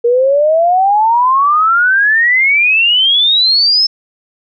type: exponential sweep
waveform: sine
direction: up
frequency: 466.5 to 5300 Hz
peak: -7 dBFS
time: 0.04-3.87 s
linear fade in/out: 10 ms
effects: none